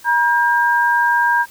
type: tone pair together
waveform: sine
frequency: 953 / 1602.7 Hz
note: A#5 / G6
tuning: +38 / +38 cents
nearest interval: major sixth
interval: 900 cents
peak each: -15 dBFS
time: 0.04-1.46 s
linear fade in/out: 50 ms
effects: white hiss -44 dBFS RMS until 1.5 s